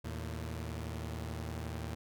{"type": "tone pair together", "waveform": "sawtooth", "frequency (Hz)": [79, 112.82], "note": ["D#2", "A2"], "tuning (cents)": [27, 44], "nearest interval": "tritone", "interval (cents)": 617, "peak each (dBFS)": [-36, -38], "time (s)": [0.04, 1.95], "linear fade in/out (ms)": 10, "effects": []}